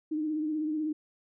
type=tone with vibrato; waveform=sine; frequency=307.8 Hz; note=D#4; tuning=19 cents flat; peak=-28 dBFS; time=0.11-0.93 s; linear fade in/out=10 ms; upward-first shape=triangle; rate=16 Hz; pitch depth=54 cents each way; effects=none